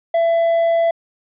triangle tone, 669 Hz, E5, 25 cents sharp, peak -11 dBFS, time 0.14-0.91 s, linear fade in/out 5 ms, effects resampled to 8000 Hz

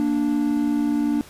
triangle tone pair together, 232.9 / 293.4 Hz, A#3 / D4, -1 / -2 cents, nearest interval major third, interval 399 cents, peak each -22 / -18 dBFS, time 0-1.21 s, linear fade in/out 0 ms, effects pink hiss -45 dBFS RMS until 1.29 s + resampled to 32000 Hz

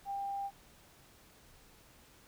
sine tone, 795 Hz, G5, 24 cents sharp, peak -35 dBFS, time 0.05-0.51 s, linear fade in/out 50 ms, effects pink hiss -61 dBFS RMS until 2.27 s

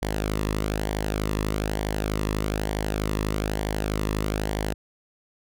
sawtooth tone with flanger, 52.2 Hz, G#1, 10 cents sharp, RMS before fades -27 dBFS, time 0.02-4.74 s, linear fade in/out 5 ms, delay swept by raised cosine 0.76 to 1.33 ms, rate 1.1 Hz, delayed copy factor -0.55, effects none

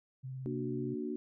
sine tone with vibrato, 130.81 Hz, C3, in tune, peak -39 dBFS, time 0.23-0.95 s, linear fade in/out 20 ms, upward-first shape sine, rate 18 Hz, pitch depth 26 cents each way
sine chord, Bb augmented, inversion none, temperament equal, 233.1 / 293.7 / 370 Hz, Bb3 / D4 / F#4, 0 / 0 / 0 cents, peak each -39 dBFS, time 0.46-1.16 s, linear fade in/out 0 ms
effects none

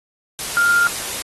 sine tone in noise, 1400 Hz, F6, 4 cents sharp, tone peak -12 dBFS, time 0.57-0.87 s, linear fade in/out 0 ms, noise white, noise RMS -26 dBFS, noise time 0.39-1.22 s, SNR +11 dB, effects AAC 32 kbps

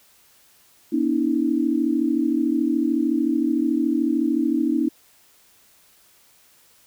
sine tone cluster, 241.2 / 286.7 / 320.3 Hz, B3 / D4 / E4, -41 / -42 / -50 cents, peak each -24 / -22 / -22 dBFS, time 0.92-4.89 s, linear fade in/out 10 ms, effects white hiss -56 dBFS RMS until 6.86 s

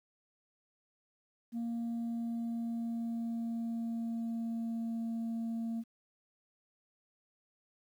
sine tone with pitch glide, 233.1 to 228.6 Hz, A#3 to A#3, 0 to -34 cents, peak -31 dBFS, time 1.52-5.84 s, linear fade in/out 50 ms, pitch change -34 cents, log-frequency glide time 1.67-5.07 s, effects tanh soft clip ceiling -33 dBFS + 11-bit

